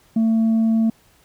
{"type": "tone with tanh clipping", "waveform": "sine", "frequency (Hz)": 224.2, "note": "A3", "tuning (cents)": 33, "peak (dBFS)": -15, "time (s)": [0.16, 0.9], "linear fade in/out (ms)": 5, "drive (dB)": 2, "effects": ["pink hiss -56 dBFS RMS until 1.24 s"]}